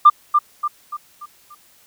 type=tone with echo; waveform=sine; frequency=1193 Hz; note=D6; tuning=27 cents sharp; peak=-3 dBFS; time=0.05-0.1 s; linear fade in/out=10 ms; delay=290 ms; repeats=5; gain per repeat=-7 dB; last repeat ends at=1.55 s; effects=tanh soft clip ceiling 0 dBFS + white hiss -53 dBFS RMS until 1.86 s